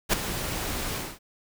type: noise with ADSR envelope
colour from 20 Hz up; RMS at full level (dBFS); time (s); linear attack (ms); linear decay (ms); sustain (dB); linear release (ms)
pink; -19; 0.09-1.19; 43; 4; -12; 230
effects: none